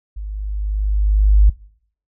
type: tone with level ramp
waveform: sine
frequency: 51.2 Hz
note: G#1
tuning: 24 cents flat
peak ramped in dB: -25 to -5 dBFS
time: 0.16-1.5 s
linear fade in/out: 10 ms
effects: noise-tail reverb RT60 0.6 s tail -22 dB re dry